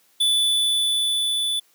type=tone with level ramp; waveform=square; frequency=3477 Hz; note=A7; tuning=21 cents flat; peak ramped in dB=-17 to -22 dBFS; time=0.2-1.6 s; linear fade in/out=10 ms; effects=white hiss -60 dBFS RMS until 1.74 s + high-pass 200 Hz 12 dB/octave